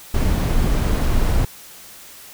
brown noise, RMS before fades -17 dBFS, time 0.14-1.45 s, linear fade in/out 5 ms, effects white hiss -41 dBFS RMS until 2.33 s

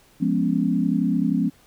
sine chord, C# dominant seventh, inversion first, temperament equal, 174.61 / 207.7 / 246.9 / 277.2 Hz, E#3 / G#3 / B3 / C#4, 0 / 0 / 0 / 0 cents, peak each -24 dBFS, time 0.2-1.5 s, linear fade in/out 20 ms, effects pink hiss -56 dBFS RMS until 1.66 s

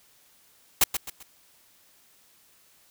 white noise with echo, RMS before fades -18 dBFS, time 0.81-0.84 s, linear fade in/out 5 ms, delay 130 ms, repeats 3, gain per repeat -9 dB, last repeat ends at 1.23 s, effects white hiss -60 dBFS RMS until 2.9 s

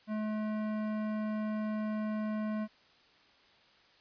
sine tone with hard clipping, 214.5 Hz, A3, 44 cents flat, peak -34 dBFS, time 0.07-2.68 s, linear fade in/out 50 ms, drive 15 dB, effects white hiss -63 dBFS RMS until 4 s + resampled to 11025 Hz

